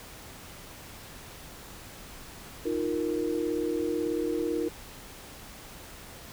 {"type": "chord", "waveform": "sine", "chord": "Eb suspended second", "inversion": "none", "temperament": "equal", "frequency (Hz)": [311.1, 349.2, 466.2], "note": ["Eb4", "F4", "Bb4"], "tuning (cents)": [0, 0, 0], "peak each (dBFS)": [-31, -31, -31], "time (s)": [2.65, 4.69], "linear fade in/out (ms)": 10, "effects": ["pink hiss -46 dBFS RMS until 6.32 s"]}